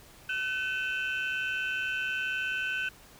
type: tone cluster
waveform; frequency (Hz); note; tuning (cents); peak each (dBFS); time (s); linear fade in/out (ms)
sine; 1518 / 2517 / 2656 / 3055; F#6 / D#7 / E7 / G7; +44 / +19 / +12 / -45; -30 / -39 / -34 / -39; 0.29-2.89; 5
effects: tanh soft clip ceiling -23 dBFS + pink hiss -54 dBFS RMS until 3.19 s